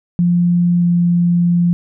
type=tone pair in turn; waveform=sine; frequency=174.61 / 173.6 Hz; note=F3 / F3; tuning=0 / -10 cents; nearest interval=unison; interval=10 cents; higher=first; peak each=-10 dBFS; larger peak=neither; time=0.19-0.82 / 0.82-1.73 s; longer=second; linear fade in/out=0 ms; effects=none